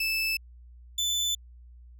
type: tone pair in turn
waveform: 30% pulse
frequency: 2629 / 3509 Hz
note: E7 / A7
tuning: -5 / -5 cents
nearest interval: perfect fourth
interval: 500 cents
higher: second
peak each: -23 dBFS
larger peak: neither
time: 0-0.37 / 0.98-1.35 s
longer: neither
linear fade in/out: 5 ms
effects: added 60 Hz sine -47 dBFS peak until 1.99 s